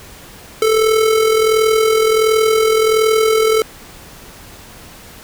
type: tone with amplitude modulation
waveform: square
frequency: 440 Hz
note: A4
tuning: in tune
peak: -9 dBFS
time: 0.62-3.62 s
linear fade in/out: 2 ms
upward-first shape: sine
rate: 41.4 Hz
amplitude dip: 50%
effects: pink hiss -38 dBFS RMS until 5.23 s